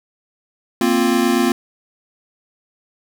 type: chord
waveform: square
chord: Bb suspended second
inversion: none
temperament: equal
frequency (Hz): 233.1 / 261.6 / 349.2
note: Bb3 / C4 / F4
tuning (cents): 0 / 0 / 0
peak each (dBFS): -19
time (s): 0.81-1.52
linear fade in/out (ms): 2
effects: none